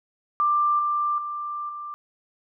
sine tone with level steps, 1184 Hz, D6, 14 cents sharp, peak -18 / -21 / -28 / -32 dBFS, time 0.4-1.94 s, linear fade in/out 0 ms, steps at 0.79 / 1.18 / 1.69 s, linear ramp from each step 2 ms, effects none

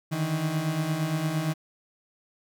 35% pulse beating tone pair, 150.5 / 159.2 Hz, D3 / D#3, +43 / +40 cents, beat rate 8.7 Hz, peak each -30 / -25 dBFS, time 0.11-1.54 s, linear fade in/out 20 ms, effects none

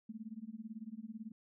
sine tone with tremolo, 220.2 Hz, A3, 2 cents sharp, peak -40 dBFS, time 0.09-1.32 s, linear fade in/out 5 ms, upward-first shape sine, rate 18 Hz, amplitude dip 95%, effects none

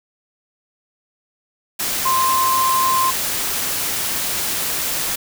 sine tone in noise, 1046.5 Hz, C6, in tune, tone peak -15 dBFS, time 2.05-3.11 s, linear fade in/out 10 ms, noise white, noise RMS -22 dBFS, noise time 1.79-5.16 s, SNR +4 dB, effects none

